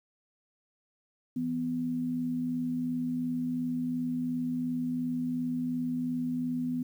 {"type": "tone pair together", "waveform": "sine", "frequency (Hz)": [166.19, 249], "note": ["E3", "B3"], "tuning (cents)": [14, 14], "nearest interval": "perfect fifth", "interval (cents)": 700, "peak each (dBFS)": [-38, -29], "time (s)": [1.36, 6.83], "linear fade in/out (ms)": 5, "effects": ["10-bit"]}